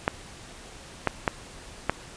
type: clicks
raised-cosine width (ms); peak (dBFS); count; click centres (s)
0.5; -6; 4; 0.079 / 1.073 / 1.278 / 1.896
effects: pink hiss -45 dBFS RMS until 2.16 s + resampled to 22050 Hz